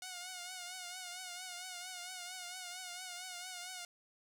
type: tone with vibrato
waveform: 5% pulse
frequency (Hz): 725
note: F#5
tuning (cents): -35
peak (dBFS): -32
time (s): 0.02-3.85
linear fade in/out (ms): 2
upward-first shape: triangle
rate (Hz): 4.4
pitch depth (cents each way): 64
effects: none